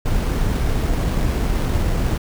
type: noise with sample-and-hold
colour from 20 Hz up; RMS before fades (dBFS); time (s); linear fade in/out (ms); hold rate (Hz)
brown; -19; 0.05-2.18; 10; 7350
effects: none